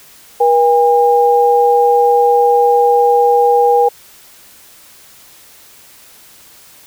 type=tone pair together; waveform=sine; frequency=480.3 / 809 Hz; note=B4 / G#5; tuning=-48 / -46 cents; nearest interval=major sixth; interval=902 cents; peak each=-10 dBFS; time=0.4-3.89 s; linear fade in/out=10 ms; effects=white hiss -42 dBFS RMS until 6.86 s